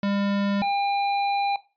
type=tone pair in turn; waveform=square; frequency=200.5 / 802 Hz; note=G3 / G5; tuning=+39 / +39 cents; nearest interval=2 octaves; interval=2400 cents; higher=second; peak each=-23 dBFS; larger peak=neither; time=0.03-0.62 / 0.62-1.56 s; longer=second; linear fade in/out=2 ms; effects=noise-tail reverb RT60 0.3 s tail -17 dB re dry + resampled to 11025 Hz